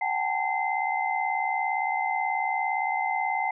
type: tone cluster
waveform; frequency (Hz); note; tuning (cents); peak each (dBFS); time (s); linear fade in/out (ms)
sine; 753 / 811 / 890 / 2070; F#5 / G#5 / A5 / C7; +30 / -41 / +20 / -19; -30; 0.01-3.51; 5
effects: none